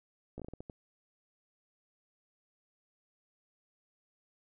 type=slowing click train; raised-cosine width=2 ms; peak=-30 dBFS; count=8; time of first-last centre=0.38-0.698 s; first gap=16 ms; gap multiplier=1.34; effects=none